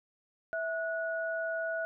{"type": "tone pair together", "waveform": "sine", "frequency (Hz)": [655, 1462.8], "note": ["E5", "F#6"], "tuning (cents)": [-11, -20], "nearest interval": "octave + major second", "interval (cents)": 1391, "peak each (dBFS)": [-33, -35], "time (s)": [0.53, 1.85], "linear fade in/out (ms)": 0, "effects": []}